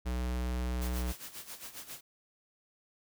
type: tone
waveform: square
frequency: 61.74 Hz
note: B1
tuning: in tune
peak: -32 dBFS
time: 0.05-1.13 s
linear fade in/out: 20 ms
type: noise with tremolo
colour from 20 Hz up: white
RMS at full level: -43 dBFS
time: 0.81-2.01 s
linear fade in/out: 10 ms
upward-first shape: sine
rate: 7.4 Hz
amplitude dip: 75%
effects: none